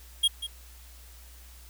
square tone with echo, 3265 Hz, G#7, 30 cents flat, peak -20 dBFS, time 0.23-0.28 s, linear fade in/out 10 ms, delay 190 ms, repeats 1, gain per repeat -12 dB, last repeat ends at 0.47 s, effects added 60 Hz sine -48 dBFS peak until 1.69 s + white hiss -54 dBFS RMS until 1.69 s

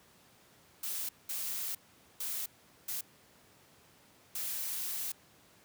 blue noise bursts at uneven times, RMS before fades -37 dBFS, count 5, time 0.83-1.09 / 1.29-1.75 / 2.2-2.46 / 2.88-3.01 / 4.35-5.12 s, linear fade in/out 5 ms, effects pink hiss -62 dBFS RMS until 5.64 s + high-pass 100 Hz 12 dB/octave

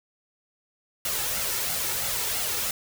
white noise with flanger, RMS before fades -28 dBFS, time 1.05-2.71 s, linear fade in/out 2 ms, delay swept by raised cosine 1.4 to 2.3 ms, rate 3 Hz, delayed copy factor +0.55, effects none

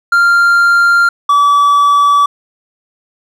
triangle tone pair in turn, 1392 / 1148.9 Hz, F6 / D6, -6 / -38 cents, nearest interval minor third, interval 332 cents, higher first, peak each -4 dBFS, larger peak neither, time 0.12-1.09 / 1.29-2.26 s, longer neither, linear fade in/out 5 ms, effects none

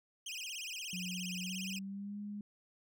25% pulse tone with vibrato, 2814 Hz, F7, 12 cents sharp, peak -37 dBFS, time 0.26-1.79 s, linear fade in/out 5 ms, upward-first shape sine, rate 17 Hz, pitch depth 240 cents each way
sine tone with pitch glide, 181.3 to 205.9 Hz, F#3 to G#3, -35 to -15 cents, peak -40 dBFS, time 0.93-2.41 s, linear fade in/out 2 ms, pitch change +220 cents, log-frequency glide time 1.39-2.19 s
effects none

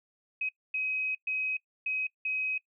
sine tone bursts at uneven times, 2533 Hz, D#7, 30 cents sharp, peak -28 dBFS, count 5, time 0.41-0.49 / 0.74-1.15 / 1.27-1.57 / 1.86-2.07 / 2.25-2.58 s, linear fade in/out 5 ms, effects noise-tail reverb RT60 0.1 s tail -23 dB re dry

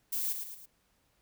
violet noise with echo, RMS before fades -33 dBFS, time 0.12-0.33 s, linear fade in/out 10 ms, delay 110 ms, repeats 3, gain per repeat -6 dB, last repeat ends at 0.66 s, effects pink hiss -72 dBFS RMS until 1.21 s

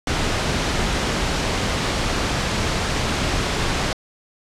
pink low-pass noise, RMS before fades -22 dBFS, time 0.07-3.93 s, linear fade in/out 2 ms, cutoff 6300 Hz, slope 12 dB/octave, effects low-pass 10000 Hz 12 dB/octave

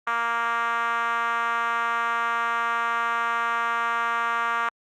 5% pulse tone with band-pass filter, 233.1 Hz, A#3, in tune, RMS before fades -25 dBFS, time 0.07-4.69 s, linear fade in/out 2 ms, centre 1200 Hz, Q 3, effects Opus 48 kbps

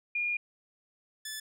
sine / 10% pulse tone pair in turn, 2424 / 1739.5 Hz, D#7 / A6, -46 / -20 cents, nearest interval tritone, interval 574 cents, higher first, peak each -28 dBFS, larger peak neither, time 0.15-0.37 / 1.25-1.4 s, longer first, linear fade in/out 5 ms, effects none

